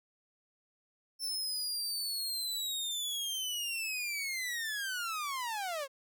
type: linear sweep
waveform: sawtooth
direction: down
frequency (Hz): 5360 to 523.3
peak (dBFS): -31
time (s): 1.19-5.88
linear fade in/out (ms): 50
effects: none